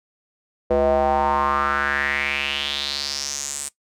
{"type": "tone with band-pass filter sweep", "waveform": "square", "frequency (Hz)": 70.5, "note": "C#2", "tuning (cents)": 30, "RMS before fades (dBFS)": -22, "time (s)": [0.7, 3.69], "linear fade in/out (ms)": 10, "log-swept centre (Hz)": [530, 8500], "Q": 4.8, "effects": ["noise-tail reverb RT60 0.1 s tail -18 dB re dry"]}